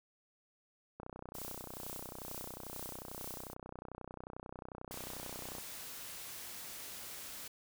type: click train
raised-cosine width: 1 ms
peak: -31 dBFS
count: 144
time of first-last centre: 1-5.583 s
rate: 31.2 Hz
type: noise with tremolo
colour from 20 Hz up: blue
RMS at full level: -45 dBFS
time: 1.34-3.54 s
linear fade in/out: 10 ms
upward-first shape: triangle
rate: 2.2 Hz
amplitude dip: 65%
type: noise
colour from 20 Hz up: white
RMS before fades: -47 dBFS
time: 4.91-7.48 s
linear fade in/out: 5 ms
effects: none